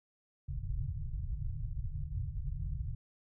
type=low-pass noise; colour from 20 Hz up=pink; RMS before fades=-37 dBFS; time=0.48-2.95 s; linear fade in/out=5 ms; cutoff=150 Hz; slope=96 dB/octave; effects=none